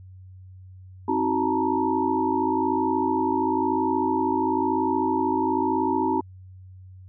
sine tone cluster, 265.8 / 318.8 / 374.9 / 883 / 944 Hz, C4 / D#4 / F#4 / A5 / A#5, +27 / +42 / +23 / +6 / +22 cents, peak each -27 dBFS, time 1.08-6.21 s, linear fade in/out 5 ms, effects added 93 Hz sine -42 dBFS peak until 7.08 s

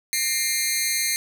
10% pulse tone with amplitude modulation, 2111 Hz, C7, 15 cents sharp, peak -8 dBFS, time 0.13-1.16 s, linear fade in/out 0 ms, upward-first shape sine, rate 278 Hz, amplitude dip 95%, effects none

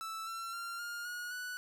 45% pulse tone with pitch steps, 1318.5 / 1349.3 / 1380.9 / 1413.1 / 1446.2 / 1480 Hz, E6 / E6 / F6 / F6 / F#6 / F#6, 0 / +40 / -20 / +20 / -40 / 0 cents, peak -39 dBFS, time 0.01-1.57 s, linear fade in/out 0 ms, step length 260 ms, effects none

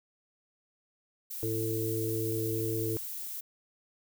violet noise, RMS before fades -39 dBFS, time 1.3-3.41 s, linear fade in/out 10 ms
harmonic tone, 110.8 Hz, A2, 13 cents sharp, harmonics 1 / 3 / 4, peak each -34 / -34 / -34 dBFS, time 1.43-2.97 s, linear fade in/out 0 ms
effects none

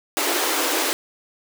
pink high-pass noise, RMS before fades -22 dBFS, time 0.17-0.93 s, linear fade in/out 0 ms, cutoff 280 Hz, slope 96 dB/octave, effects none

